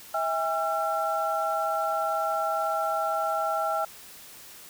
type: tone cluster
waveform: sine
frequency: 649 / 809 / 1355 Hz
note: E5 / G#5 / E6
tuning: -27 / -46 / +47 cents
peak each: -29 dBFS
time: 0.14-3.85 s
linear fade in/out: 5 ms
effects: white hiss -47 dBFS RMS until 4.69 s